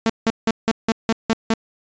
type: tone bursts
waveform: sawtooth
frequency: 224.8 Hz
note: A3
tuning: 37 cents sharp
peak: -11 dBFS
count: 8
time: 0.06-1.538 s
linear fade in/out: 0 ms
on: 36 ms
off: 170 ms
effects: resampled to 16000 Hz